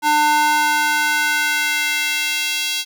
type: tone with high-pass filter sweep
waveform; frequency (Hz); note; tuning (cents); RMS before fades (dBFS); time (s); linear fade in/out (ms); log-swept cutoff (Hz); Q
square; 300; D4; +37; -18; 0.02-2.85; 50; 750 to 3400; 1.9
effects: none